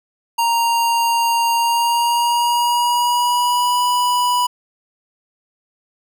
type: tone with pitch glide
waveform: square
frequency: 932.3 to 983.2 Hz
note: A#5 to B5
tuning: 0 to -8 cents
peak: -15 dBFS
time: 0.38-4.47 s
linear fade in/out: 10 ms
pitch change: +92 cents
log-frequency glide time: 1.55-3.82 s
effects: none